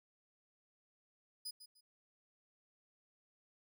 sawtooth tone with echo, 4978 Hz, D#8, in tune, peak -39 dBFS, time 1.45-1.51 s, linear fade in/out 10 ms, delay 150 ms, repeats 2, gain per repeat -12 dB, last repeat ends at 1.81 s, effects none

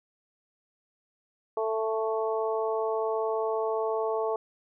harmonic tone with a mistuned harmonic, 221.3 Hz, A3, 10 cents sharp, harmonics 2 / 3 / 4 / 5, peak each -28 / -32 / -34 / -36 dBFS, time 1.57-4.36 s, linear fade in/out 2 ms, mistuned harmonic 4, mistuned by -16 cents, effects none

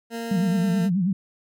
20% pulse tone with pitch glide, 230.6 to 225.9 Hz, A#3 to A3, -19 to +46 cents, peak -24 dBFS, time 0.1-0.9 s, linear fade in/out 50 ms, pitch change -35 cents, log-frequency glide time 0.31-0.7 s
sine tone with vibrato, 185 Hz, F#3, in tune, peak -19 dBFS, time 0.31-1.13 s, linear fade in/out 5 ms, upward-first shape sine, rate 9.3 Hz, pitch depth 150 cents each way
effects none

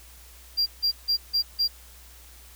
triangle tone bursts, 4761 Hz, D8, 23 cents sharp, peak -19 dBFS, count 5, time 0.57-1.68 s, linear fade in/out 20 ms, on 94 ms, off 160 ms, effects added 60 Hz sine -49 dBFS peak until 2.55 s + white hiss -51 dBFS RMS until 2.55 s

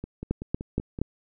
two click trains, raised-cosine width 3 ms, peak -21 / -12 dBFS, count 6 / 4, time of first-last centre 0.04-0.989 / 0.31-1.016 s, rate 5.27 / 4.25 Hz, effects none

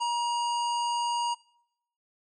harmonic tone, 950 Hz, A#5, 33 cents sharp, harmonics 1 / 3 / 5 / 7 / 9, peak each -26 / -36 / -40 / -43 / -45 dBFS, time 0-1.35 s, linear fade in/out 20 ms, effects noise-tail reverb RT60 0.8 s tail -24 dB re dry

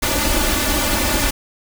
pink noise with comb filter, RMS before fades -18 dBFS, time 0.02-1.31 s, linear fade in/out 10 ms, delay 3.4 ms, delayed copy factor +0.9, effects none

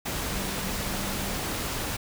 sine tone in noise, 196 Hz, G3, in tune, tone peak -36 dBFS, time 0.31-1.39 s, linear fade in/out 10 ms, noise pink, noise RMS -31 dBFS, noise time 0.05-1.97 s, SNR -8 dB, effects none

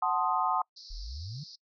sine chord, F# diminished seventh, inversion none, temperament equal, 740 / 880 / 1046.5 / 1244.5 Hz, F#5 / A5 / C6 / Eb6, 0 / 0 / 0 / 0 cents, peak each -31 dBFS, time 0.02-0.62 s, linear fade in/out 5 ms
white band-pass noise, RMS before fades -49 dBFS, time 0.76-1.56 s, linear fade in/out 10 ms, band 4100 to 5400 Hz, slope 96 dB/octave
sine exponential sweep, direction up, 34.65 to 157.9 Hz, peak -37 dBFS, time 0.9-1.44 s, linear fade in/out 10 ms
effects noise-tail reverb RT60 0.1 s tail -26 dB re dry

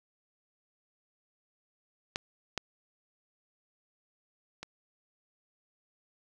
clicks, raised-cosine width 0.2 ms, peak -14 / -14 / -23 dBFS, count 3, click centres 2.159 / 2.577 / 4.63 s, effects none

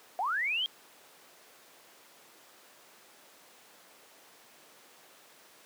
sine linear sweep, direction up, 682 to 3260 Hz, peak -28 dBFS, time 0.19-0.66 s, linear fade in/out 0 ms, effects pink hiss -56 dBFS RMS until 5.65 s + high-pass 400 Hz 12 dB/octave

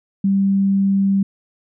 sine tone, 196 Hz, G3, in tune, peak -13 dBFS, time 0.24-1.23 s, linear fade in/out 5 ms, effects none

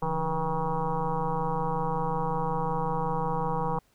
sine tone with frequency modulation, 483.7 Hz, B4, 36 cents flat, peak -25 dBFS, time 0.02-3.79 s, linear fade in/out 5 ms, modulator 157 Hz, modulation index 3.9, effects pink hiss -67 dBFS RMS until 3.94 s

